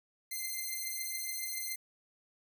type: beating tone pair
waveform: 5% pulse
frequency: 2079 / 2086.1 Hz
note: C7 / C7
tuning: -12 / -6 cents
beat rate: 7.1 Hz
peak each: -28 / -30 dBFS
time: 0.31-1.76 s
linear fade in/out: 10 ms
effects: none